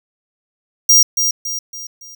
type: tone with echo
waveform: 45% pulse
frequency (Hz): 5700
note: F8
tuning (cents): +34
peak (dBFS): -7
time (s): 0.89-1.03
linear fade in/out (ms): 5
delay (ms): 280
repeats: 4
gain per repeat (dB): -7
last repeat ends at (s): 2.15
effects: none